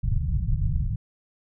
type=low-pass noise; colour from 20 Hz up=pink; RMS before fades=-24 dBFS; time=0.03-0.96 s; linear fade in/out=10 ms; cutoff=160 Hz; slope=48 dB/octave; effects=none